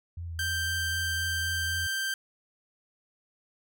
sine tone with vibrato, 84 Hz, E2, 33 cents sharp, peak -34 dBFS, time 0.17-1.87 s, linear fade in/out 5 ms, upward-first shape sine, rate 3.9 Hz, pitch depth 35 cents each way
sawtooth tone, 1569 Hz, G6, 1 cent sharp, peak -25 dBFS, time 0.39-2.14 s, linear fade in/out 2 ms
effects none

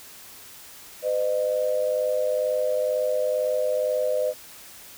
sine tone pair together, 509 / 611.1 Hz, C5 / D#5, -48 / -31 cents, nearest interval minor third, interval 317 cents, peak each -24 dBFS, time 1.02-4.34 s, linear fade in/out 50 ms, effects white hiss -45 dBFS RMS until 4.97 s

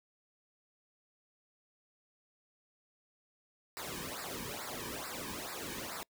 pink noise with flanger, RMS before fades -42 dBFS, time 3.77-6.03 s, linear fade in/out 0 ms, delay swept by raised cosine 0.31 to 1.51 ms, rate 2.3 Hz, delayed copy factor -1, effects noise-tail reverb RT60 0.1 s tail -26 dB re dry

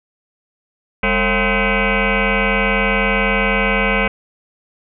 sine tone with frequency modulation, 1038 Hz, C6, 14 cents flat, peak -13 dBFS, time 1.03-4.08 s, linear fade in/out 5 ms, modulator 248 Hz, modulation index 6.4, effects none

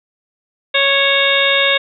harmonic tone with a mistuned harmonic, 554 Hz, C#5, 1 cent flat, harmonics 1 / 2 / 3 / 4 / 5 / 6 / 7, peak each -18 / -23 / -19 / -17 / -19 / -23 / -17 dBFS, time 0.74-1.78 s, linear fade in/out 10 ms, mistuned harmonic 7, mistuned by -92 cents, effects none

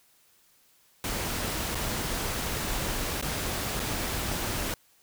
pink noise with dropouts, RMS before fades -31 dBFS, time 1.04-4.74 s, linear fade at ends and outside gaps 1 ms, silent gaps 1.747-1.753 / 3.213-3.225 / 3.795-3.8 s, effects white hiss -63 dBFS RMS until 5.02 s

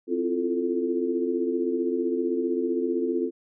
sine chord, F major seventh, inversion second, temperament equal with one note detuned, 261.6 / 333.7 / 349.2 / 440 Hz, C4 / E4 / F4 / A4, 0 / +21 / 0 / 0 cents, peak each -29 / -31 / -27 / -29 dBFS, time 0.07-3.31 s, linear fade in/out 50 ms, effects none

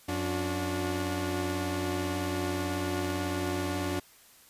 sawtooth tone cluster, 90.5 / 289.7 / 360.1 Hz, F#2 / D4 / F#4, -38 / -24 / -47 cents, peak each -30 / -29 / -31 dBFS, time 0.08-4 s, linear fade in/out 10 ms, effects white hiss -57 dBFS RMS until 4.49 s + resampled to 32000 Hz

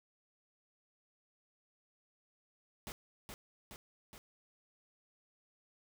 pink noise with echo, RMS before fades -45 dBFS, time 2.87-2.92 s, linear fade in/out 0 ms, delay 420 ms, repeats 3, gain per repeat -3 dB, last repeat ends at 4.18 s, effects none

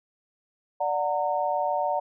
sine chord, D augmented, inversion none, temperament just, 587.3 / 734.2 / 917.7 Hz, D5 / F#5 / A#5, 0 / -14 / -27 cents, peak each -28 / -27 / -28 dBFS, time 0.8-2 s, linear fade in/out 10 ms, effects none

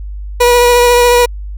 30% pulse tone with vibrato, 484.9 Hz, B4, 32 cents flat, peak -3 dBFS, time 0.4-1.26 s, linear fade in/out 10 ms, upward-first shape triangle, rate 14 Hz, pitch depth 19 cents each way, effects added 50 Hz sine -21 dBFS peak until 1.57 s

